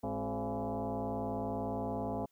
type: tone with frequency modulation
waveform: sine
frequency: 207.7 Hz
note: G#3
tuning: in tune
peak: -33 dBFS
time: 0.03-2.26 s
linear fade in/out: 10 ms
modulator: 158 Hz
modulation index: 4.2
effects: white hiss -75 dBFS RMS until 2.31 s